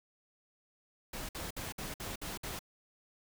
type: noise bursts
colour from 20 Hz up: pink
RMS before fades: -41 dBFS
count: 7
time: 1.13-2.592 s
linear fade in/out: 5 ms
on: 160 ms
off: 57 ms
effects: none